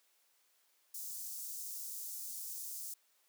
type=high-pass noise; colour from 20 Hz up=white; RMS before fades=-44 dBFS; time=0.94-2.94 s; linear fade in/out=5 ms; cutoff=5700 Hz; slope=24 dB/octave; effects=white hiss -73 dBFS RMS until 3.28 s + high-pass 400 Hz 12 dB/octave